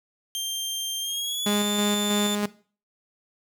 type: tone with pitch glide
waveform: sawtooth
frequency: 3172 to 3540 Hz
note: G7 to A7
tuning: +20 to +10 cents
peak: -24 dBFS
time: 0.35-2.35 s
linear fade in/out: 0 ms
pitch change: +190 cents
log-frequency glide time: 1-1.64 s
type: tone with tremolo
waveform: sawtooth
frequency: 206.7 Hz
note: G#3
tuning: 8 cents flat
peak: -18 dBFS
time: 1.46-2.46 s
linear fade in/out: 5 ms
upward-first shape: square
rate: 3.1 Hz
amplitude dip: 30%
effects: noise-tail reverb RT60 0.4 s tail -18 dB re dry